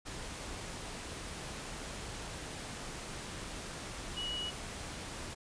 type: tone in noise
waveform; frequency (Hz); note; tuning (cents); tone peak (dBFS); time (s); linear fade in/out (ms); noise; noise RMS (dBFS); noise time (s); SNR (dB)
sine; 2923; F#7; -22; -36; 4.16-4.51; 20; pink; -43; 0.05-5.35; +4
effects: resampled to 22050 Hz